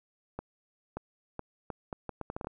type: accelerating click train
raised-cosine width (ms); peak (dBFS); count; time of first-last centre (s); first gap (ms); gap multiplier
1; -22; 12; 0.39-2.471; 580; 0.73
effects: none